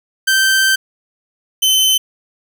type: tone pair in turn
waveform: sawtooth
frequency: 1556 / 3062 Hz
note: G6 / G7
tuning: -13 / -41 cents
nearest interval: octave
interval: 1172 cents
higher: second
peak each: -7 dBFS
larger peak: neither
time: 0.27-0.76 / 1.62-1.98 s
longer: first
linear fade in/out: 10 ms
effects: none